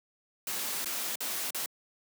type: noise with dropouts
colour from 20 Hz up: white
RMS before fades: -34 dBFS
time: 0.47-1.66 s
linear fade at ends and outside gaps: 2 ms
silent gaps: 0.846-0.857 / 1.156-1.205 / 1.506-1.546 s
effects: high-pass 200 Hz 12 dB/octave